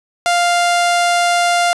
sawtooth tone, 698.5 Hz, F5, in tune, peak -8 dBFS, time 0.26-1.73 s, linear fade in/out 0 ms, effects resampled to 24000 Hz + 8-bit

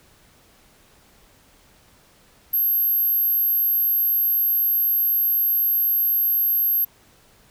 sine tone, 12544 Hz, G9, in tune, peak -17 dBFS, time 2.53-6.85 s, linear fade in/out 10 ms, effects pink hiss -55 dBFS RMS until 7.5 s

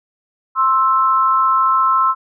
sine tone pair together, 1052.9 / 1318.5 Hz, C6 / E6, +11 / 0 cents, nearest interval major third, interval 389 cents, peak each -14 dBFS, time 0.55-2.15 s, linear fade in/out 50 ms, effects none

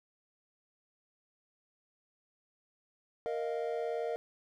triangle chord, Bb suspended fourth, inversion none, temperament just, 466.2 / 621.6 / 699.2 Hz, Bb4 / Eb5 / F5, 0 / -2 / +2 cents, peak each -33 / -36 / -38 dBFS, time 3.26-4.16 s, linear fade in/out 0 ms, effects none

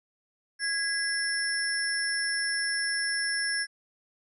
sine tone cluster, 1654 / 2003 / 5360 / 9880 Hz, G#6 / B6 / E8 / D#9, -8 / +24 / +28 / -13 cents, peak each -29 / -38 / -31 / -36 dBFS, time 0.59-3.67 s, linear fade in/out 50 ms, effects none

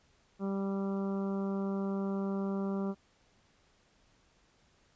harmonic tone, 196 Hz, G3, in tune, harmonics 1 / 2 / 3 / 4 / 5 / 6 / 7, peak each -32 / -38 / -44 / -49 / -50 / -49 / -53 dBFS, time 0.39-2.95 s, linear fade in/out 50 ms, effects pink hiss -68 dBFS RMS until 4.95 s + resampled to 16000 Hz

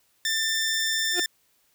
15% pulse tone, 1784 Hz, A6, 23 cents sharp, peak -17 dBFS, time 0.25-1.26 s, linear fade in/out 2 ms
35% pulse tone with exponential growth, 354.4 Hz, F4, 25 cents sharp, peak -21 dBFS, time 1.1-1.2 s, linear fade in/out 5 ms, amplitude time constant 20 ms
effects white hiss -66 dBFS RMS until 1.74 s

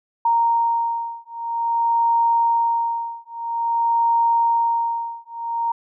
sine beating tone pair, 929 / 929.5 Hz, A#5 / A#5, -6 / -5 cents, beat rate 0.5 Hz, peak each -20 / -20 dBFS, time 0.25-5.72 s, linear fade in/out 5 ms, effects none

